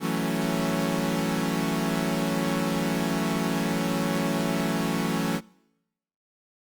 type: chord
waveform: sawtooth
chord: F# minor seventh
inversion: third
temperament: equal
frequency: 164.81 / 185 / 220 / 277.2 Hz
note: E3 / F#3 / A3 / C#4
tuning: 0 / 0 / 0 / 0 cents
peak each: -26 dBFS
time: 0-5.41 s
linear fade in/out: 50 ms
effects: noise-tail reverb RT60 0.9 s tail -24 dB re dry + Opus 32 kbps